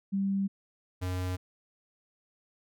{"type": "tone pair in turn", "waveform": ["sine", "square"], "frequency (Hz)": [196, 91.44], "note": ["G3", "F#2"], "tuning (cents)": [0, -20], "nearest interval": "octave + minor second", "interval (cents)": 1320, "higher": "first", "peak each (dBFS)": [-26, -31], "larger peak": "first", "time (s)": [[0.12, 0.48], [1.01, 1.37]], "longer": "neither", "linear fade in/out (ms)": 20, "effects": []}